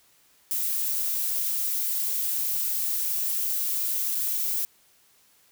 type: noise with dropouts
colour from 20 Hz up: violet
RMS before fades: -27 dBFS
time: 0.51-4.65 s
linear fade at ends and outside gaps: 0 ms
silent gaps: 4.148-4.152 s
effects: white hiss -61 dBFS RMS until 5.51 s